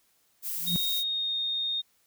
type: noise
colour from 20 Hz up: violet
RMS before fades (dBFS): -33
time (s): 0.42-1.04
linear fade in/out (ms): 50
type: tone with exponential growth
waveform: sine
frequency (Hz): 174.5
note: F3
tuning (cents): -1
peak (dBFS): -23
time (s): 0.56-0.76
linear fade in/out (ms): 0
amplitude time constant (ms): 42
type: tone with pitch glide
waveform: sine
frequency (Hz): 3729 to 3688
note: A#7 to A#7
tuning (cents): 0 to -19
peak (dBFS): -27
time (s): 0.66-1.82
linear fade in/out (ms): 20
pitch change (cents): -19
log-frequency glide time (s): 0.91-1.37
effects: white hiss -68 dBFS RMS until 2.06 s